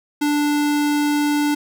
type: tone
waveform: square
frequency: 293.7 Hz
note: D4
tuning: in tune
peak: -17 dBFS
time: 0.21-1.55 s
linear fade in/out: 10 ms
effects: none